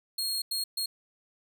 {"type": "tone bursts at uneven times", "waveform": "sawtooth", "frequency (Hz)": 4267, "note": "C8", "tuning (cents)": 33, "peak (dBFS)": -26, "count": 3, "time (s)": [[0.18, 0.42], [0.51, 0.64], [0.77, 0.86]], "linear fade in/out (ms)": 5, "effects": []}